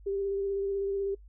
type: tone with vibrato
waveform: sine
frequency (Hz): 395.1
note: G4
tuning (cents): +14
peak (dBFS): -28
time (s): 0.06-1.15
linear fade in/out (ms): 10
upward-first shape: square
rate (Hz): 16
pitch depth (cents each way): 16
effects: noise-tail reverb RT60 0.1 s tail -23 dB re dry + added 50 Hz sine -49 dBFS peak until 1.28 s